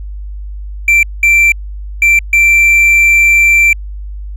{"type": "tone bursts at uneven times", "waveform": "triangle", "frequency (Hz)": 2349, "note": "D7", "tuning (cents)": 0, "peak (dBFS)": -3, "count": 4, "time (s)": [[0.88, 1.03], [1.23, 1.52], [2.02, 2.19], [2.33, 3.73]], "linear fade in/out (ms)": 2, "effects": ["added 50 Hz sine -21 dBFS peak until 4.36 s"]}